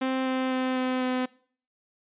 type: tone with pitch steps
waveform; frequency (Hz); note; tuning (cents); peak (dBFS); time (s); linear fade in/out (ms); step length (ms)
sawtooth; 261.6 / 259.8 / 258 / 256.2 / 254.4; C4 / C4 / C4 / C4 / C4; 0 / -12 / -24 / -36 / -48; -21; 0.01-1.26; 10; 250
effects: noise-tail reverb RT60 0.5 s tail -22 dB re dry + resampled to 8000 Hz